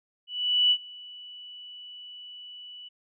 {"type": "tone with ADSR envelope", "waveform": "sine", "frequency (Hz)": 2960, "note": "F#7", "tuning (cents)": 0, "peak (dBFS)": -17, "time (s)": [0.27, 2.89], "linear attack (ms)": 440, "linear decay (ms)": 64, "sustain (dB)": -24, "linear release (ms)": 14, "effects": []}